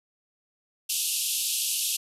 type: band-pass noise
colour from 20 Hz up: white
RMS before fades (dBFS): -28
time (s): 0.89-1.97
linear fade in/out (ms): 10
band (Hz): 2600 to 13000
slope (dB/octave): 96
effects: none